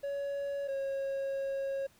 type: tone pair in turn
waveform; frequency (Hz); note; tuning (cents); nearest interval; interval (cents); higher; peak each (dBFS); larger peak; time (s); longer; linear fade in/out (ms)
triangle; 562 / 545.7; C#5 / C#5; +24 / -27; minor second; 51; first; -31 / -30; second; 0.03-0.68 / 0.68-1.87; second; 10
effects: pink hiss -64 dBFS RMS until 1.99 s